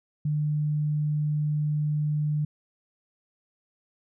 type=tone; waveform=sine; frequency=150 Hz; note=D3; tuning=37 cents sharp; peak=-23 dBFS; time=0.25-2.45 s; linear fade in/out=5 ms; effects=none